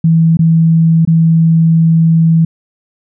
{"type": "tone with dropouts", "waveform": "sine", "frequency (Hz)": 163.5, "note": "E3", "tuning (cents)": -14, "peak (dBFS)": -5, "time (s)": [0.04, 2.45], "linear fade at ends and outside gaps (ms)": 5, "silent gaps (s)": [[0.371, 0.391], [1.051, 1.074]], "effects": []}